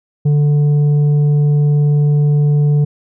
sine tone with tanh clipping, 146.83 Hz, D3, in tune, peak -10 dBFS, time 0.25-2.85 s, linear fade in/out 10 ms, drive 5 dB, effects none

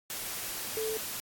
sine tone in noise, 440 Hz, A4, in tune, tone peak -31 dBFS, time 0.77-0.97 s, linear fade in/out 0 ms, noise white, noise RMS -37 dBFS, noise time 0.1-1.2 s, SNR +3 dB, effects AAC 64 kbps

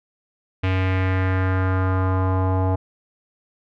square tone with low-pass filter sweep, 93.7 Hz, F#2, 22 cents sharp, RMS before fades -20 dBFS, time 0.63-2.76 s, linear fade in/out 10 ms, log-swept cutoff 2600 to 820 Hz, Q 2.5, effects none

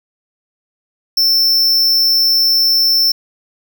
square tone, 5360 Hz, E8, 28 cents sharp, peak -10 dBFS, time 1.17-3.12 s, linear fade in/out 5 ms, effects none

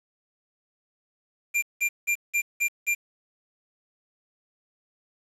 square tone bursts, 2383 Hz, D7, 25 cents sharp, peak -22 dBFS, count 6, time 1.54-2.95 s, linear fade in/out 20 ms, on 85 ms, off 180 ms, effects resampled to 32000 Hz + 8-bit

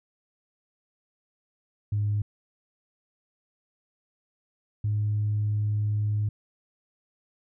sine tone pair in turn, 103.83 / 105.1 Hz, G#2 / G#2, 0 / +21 cents, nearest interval unison, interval 21 cents, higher second, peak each -22 dBFS, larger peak neither, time 1.92-2.22 / 4.84-6.29 s, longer second, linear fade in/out 5 ms, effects tanh soft clip ceiling -19 dBFS

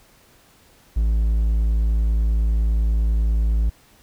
triangle tone, 55 Hz, A1, in tune, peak -14 dBFS, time 0.96-3.7 s, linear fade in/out 10 ms, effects pink hiss -54 dBFS RMS until 4.02 s

